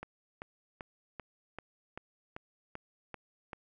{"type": "click train", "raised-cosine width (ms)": 0.5, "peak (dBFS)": -26, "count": 10, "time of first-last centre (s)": [0.03, 3.532], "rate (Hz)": 2.57, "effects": []}